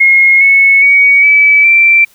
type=tone with pitch steps; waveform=sine; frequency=2154 / 2201 / 2248 / 2297 / 2346 Hz; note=C7 / C#7 / C#7 / D7 / D7; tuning=+50 / -13 / +24 / -39 / -2 cents; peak=-3 dBFS; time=0-2.05 s; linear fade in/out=10 ms; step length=410 ms; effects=white hiss -47 dBFS RMS until 2.14 s